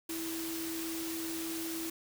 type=tone in noise; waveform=sine; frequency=328 Hz; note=E4; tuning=9 cents flat; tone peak=-37 dBFS; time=0.09-1.9 s; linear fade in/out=5 ms; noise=white; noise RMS=-41 dBFS; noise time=0.09-1.9 s; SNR=+1 dB; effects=none